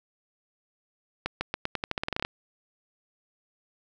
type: accelerating click train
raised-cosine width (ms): 0.3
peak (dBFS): -12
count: 15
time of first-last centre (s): 1.26-2.25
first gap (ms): 150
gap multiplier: 0.87
effects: none